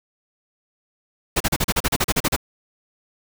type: noise bursts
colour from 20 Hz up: pink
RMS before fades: -19 dBFS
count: 13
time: 1.36-2.364 s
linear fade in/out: 10 ms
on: 44 ms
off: 36 ms
effects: none